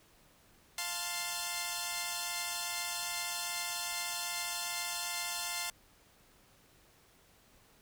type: chord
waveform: 5% pulse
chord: F major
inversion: none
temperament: equal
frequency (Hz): 698.5 / 880 / 1046.5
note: F5 / A5 / C6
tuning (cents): 0 / 0 / 0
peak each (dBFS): -28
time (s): 0.78-5.7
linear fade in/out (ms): 2
effects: pink hiss -64 dBFS RMS until 7.81 s